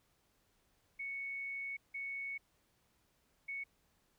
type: tone bursts at uneven times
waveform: sine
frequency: 2217 Hz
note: C#7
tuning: in tune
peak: -39 dBFS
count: 3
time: 0.99-1.77 / 1.94-2.38 / 3.48-3.64 s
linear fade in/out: 10 ms
effects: pink hiss -75 dBFS RMS until 4.18 s